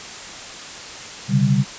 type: chord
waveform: sine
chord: C suspended second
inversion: none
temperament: equal with one note detuned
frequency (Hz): 130.81 / 143.23 / 196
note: C3 / D3 / G3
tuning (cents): 0 / -43 / 0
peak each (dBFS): -18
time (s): 1.28-1.65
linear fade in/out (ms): 50
effects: white hiss -34 dBFS RMS until 1.78 s + resampled to 16000 Hz